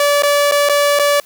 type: tone with dropouts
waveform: sawtooth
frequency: 577 Hz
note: D5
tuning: 31 cents flat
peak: -7 dBFS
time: 0-1.2 s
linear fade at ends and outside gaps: 2 ms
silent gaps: 0.223-0.233 / 0.513-0.52 / 0.689-0.695 / 0.99-0.995 s
effects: white hiss -46 dBFS RMS until 1.25 s